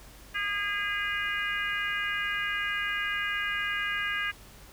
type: harmonic tone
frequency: 408.6 Hz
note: G#4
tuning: 28 cents flat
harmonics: 3 / 4 / 5 / 6 / 7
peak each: -37 / -31 / -34 / -37 / -37 dBFS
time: 0.34-4.32 s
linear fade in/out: 20 ms
effects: added 48 Hz sine -52 dBFS peak until 4.72 s + pink hiss -52 dBFS RMS until 4.72 s